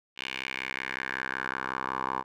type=tone with band-pass filter sweep; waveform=10% pulse; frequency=65.41 Hz; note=C2; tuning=in tune; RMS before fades=-34 dBFS; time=0.16-2.24 s; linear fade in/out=50 ms; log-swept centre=2800 to 1000 Hz; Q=3.3; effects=none